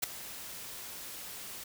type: noise with ADSR envelope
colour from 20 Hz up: white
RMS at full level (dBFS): -27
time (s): 0.02-1.64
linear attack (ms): 18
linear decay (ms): 4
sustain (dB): -17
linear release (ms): 7
effects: none